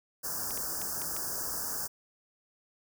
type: band-stop noise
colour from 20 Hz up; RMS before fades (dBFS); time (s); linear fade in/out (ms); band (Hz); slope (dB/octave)
white; -35; 0.23-1.88; 20; 1700 to 4800; 96
type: clicks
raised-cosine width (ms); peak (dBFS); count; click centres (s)
0.3; -25; 5; 0.508 / 0.575 / 0.817 / 1.018 / 1.166
effects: none